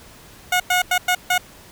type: tone bursts at uneven times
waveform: 15% pulse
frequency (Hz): 725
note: F#5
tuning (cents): -35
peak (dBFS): -9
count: 5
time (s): 0.52-0.6 / 0.7-0.82 / 0.91-0.98 / 1.08-1.15 / 1.3-1.38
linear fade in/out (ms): 5
effects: pink hiss -45 dBFS RMS until 1.71 s